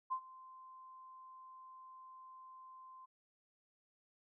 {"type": "tone with ADSR envelope", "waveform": "sine", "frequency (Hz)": 1040, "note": "C6", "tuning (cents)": -11, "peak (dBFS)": -33, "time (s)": [0.1, 3.06], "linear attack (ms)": 23, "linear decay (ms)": 76, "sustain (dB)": -20, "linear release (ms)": 14, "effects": []}